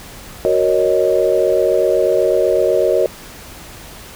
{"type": "chord", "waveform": "sine", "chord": "D# minor seventh", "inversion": "first", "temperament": "equal with one note detuned", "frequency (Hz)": [371.1, 466.2, 554.4, 622.3], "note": ["F#4", "A#4", "C#5", "D#5"], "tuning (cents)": [5, 0, 0, 0], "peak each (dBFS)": -17, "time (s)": [0.45, 3.06], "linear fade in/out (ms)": 0, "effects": ["pink hiss -36 dBFS RMS until 4.15 s"]}